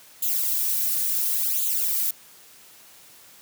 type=noise with flanger; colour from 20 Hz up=violet; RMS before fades=-24 dBFS; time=0.22-2.11 s; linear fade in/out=5 ms; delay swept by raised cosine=0.27 to 3.37 ms; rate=0.71 Hz; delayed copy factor=+0.9; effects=white hiss -50 dBFS RMS until 3.41 s + high-pass 80 Hz 12 dB/octave